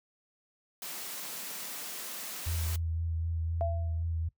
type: high-pass noise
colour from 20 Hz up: white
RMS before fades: -40 dBFS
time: 0.82-2.76 s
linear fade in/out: 2 ms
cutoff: 150 Hz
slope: 48 dB/octave
type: tone with vibrato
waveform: sine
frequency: 82.41 Hz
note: E2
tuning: in tune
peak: -30 dBFS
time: 2.46-4.29 s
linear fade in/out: 10 ms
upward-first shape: sine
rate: 3.9 Hz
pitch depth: 22 cents each way
type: tone with exponential decay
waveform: sine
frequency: 675 Hz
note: E5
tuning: 41 cents sharp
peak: -27 dBFS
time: 3.61-4.03 s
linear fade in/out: 0 ms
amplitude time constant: 91 ms
effects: noise-tail reverb RT60 0.1 s tail -18 dB re dry